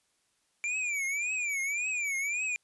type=tone with vibrato; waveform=square; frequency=2345 Hz; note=D7; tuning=3 cents flat; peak=-30 dBFS; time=0.64-2.56 s; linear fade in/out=0 ms; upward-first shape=triangle; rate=1.8 Hz; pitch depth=170 cents each way; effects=white hiss -73 dBFS RMS until 2.63 s + resampled to 24000 Hz